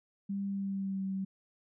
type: tone with pitch glide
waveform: sine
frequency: 198.2 to 192.22 Hz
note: G3 to G3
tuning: +19 to -34 cents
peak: -32 dBFS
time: 0.29-1.25 s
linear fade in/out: 10 ms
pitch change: -53 cents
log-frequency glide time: 0.46-1.06 s
effects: none